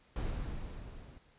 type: noise with level ramp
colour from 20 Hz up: brown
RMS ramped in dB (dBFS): -34 to -51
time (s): 0.16-1.18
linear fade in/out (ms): 2
effects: pink hiss -66 dBFS RMS until 1.38 s + resampled to 8000 Hz

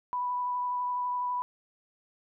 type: tone with vibrato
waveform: sine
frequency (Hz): 987.8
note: B5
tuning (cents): 0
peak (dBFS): -28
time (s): 0.13-1.42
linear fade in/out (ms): 0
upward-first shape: sine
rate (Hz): 12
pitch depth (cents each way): 10
effects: none

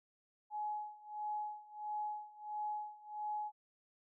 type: tone with tremolo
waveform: sine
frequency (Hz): 843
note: G#5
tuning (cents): +26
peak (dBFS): -36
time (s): 0.5-3.52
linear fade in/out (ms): 50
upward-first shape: sine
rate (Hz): 1.5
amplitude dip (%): 90
effects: none

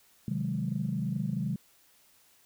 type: chord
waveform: sine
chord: Ab dominant seventh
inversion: first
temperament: equal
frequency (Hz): 130.81 / 155.56 / 185 / 207.7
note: C3 / Eb3 / Gb3 / Ab3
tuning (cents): 0 / 0 / 0 / 0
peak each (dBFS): -34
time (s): 0.28-1.56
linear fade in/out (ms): 2
effects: tanh soft clip ceiling -19 dBFS + white hiss -63 dBFS RMS until 2.45 s

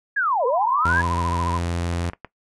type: linear two-way sweep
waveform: sine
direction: down then up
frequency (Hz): 1710 to 452.8 to 1710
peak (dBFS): -18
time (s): 0.16-1.02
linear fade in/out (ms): 10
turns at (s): 0.46
type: tone with vibrato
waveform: sine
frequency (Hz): 987.8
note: B5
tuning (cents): 0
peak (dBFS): -24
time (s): 0.39-1.61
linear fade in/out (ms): 50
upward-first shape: triangle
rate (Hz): 14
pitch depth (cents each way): 110
type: tone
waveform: sawtooth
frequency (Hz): 86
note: F2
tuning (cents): -26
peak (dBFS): -19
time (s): 0.85-2.1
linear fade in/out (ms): 5
type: clicks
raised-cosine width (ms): 0.5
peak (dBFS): -19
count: 5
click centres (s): 1.933 / 2.049 / 2.098 / 2.134 / 2.247
effects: noise-tail reverb RT60 0.1 s tail -17 dB re dry + resampled to 24000 Hz

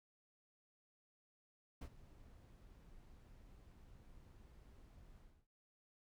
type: noise with ADSR envelope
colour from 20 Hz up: brown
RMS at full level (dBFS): -44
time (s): 1.81-5.47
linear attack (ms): 10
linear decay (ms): 65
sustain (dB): -17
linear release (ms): 290
effects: noise-tail reverb RT60 0.3 s tail -23 dB re dry

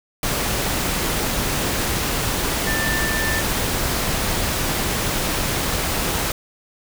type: tone in noise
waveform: sine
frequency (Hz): 1777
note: A6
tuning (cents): +17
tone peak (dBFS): -23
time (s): 2.67-3.41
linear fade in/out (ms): 2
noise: pink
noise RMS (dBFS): -22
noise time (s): 0.23-6.32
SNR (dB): -4
effects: none

